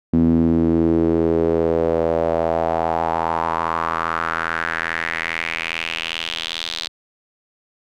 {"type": "tone with band-pass filter sweep", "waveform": "sawtooth", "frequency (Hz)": 82.41, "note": "E2", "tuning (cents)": 0, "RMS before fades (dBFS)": -20, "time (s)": [0.13, 6.88], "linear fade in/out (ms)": 5, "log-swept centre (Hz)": [240, 4000], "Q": 3.7, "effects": []}